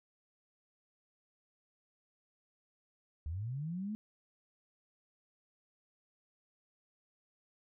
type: linear sweep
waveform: sine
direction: up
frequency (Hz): 71.1 to 220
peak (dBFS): -36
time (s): 3.26-3.95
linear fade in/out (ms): 0
effects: none